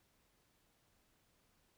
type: silence
effects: pink hiss -75 dBFS RMS until 1.77 s